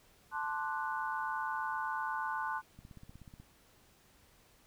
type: chord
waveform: sine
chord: D dominant seventh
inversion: second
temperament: equal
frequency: 880 / 1046.5 / 1174.7 / 1480 Hz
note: A5 / C6 / D6 / F#6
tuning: 0 / 0 / 0 / 0 cents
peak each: -38 / -39 / -44 / -39 dBFS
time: 0.31-2.62 s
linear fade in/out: 50 ms
type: click train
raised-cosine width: 5 ms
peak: -39 dBFS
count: 11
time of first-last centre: 2.79-3.4 s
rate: 16.4 Hz
effects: pink hiss -65 dBFS RMS until 4.66 s